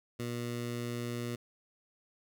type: tone with notch filter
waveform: 15% pulse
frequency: 120 Hz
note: B2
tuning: 49 cents flat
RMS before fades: -37 dBFS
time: 0.19-1.36 s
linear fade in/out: 10 ms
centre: 900 Hz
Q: 1.4
effects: none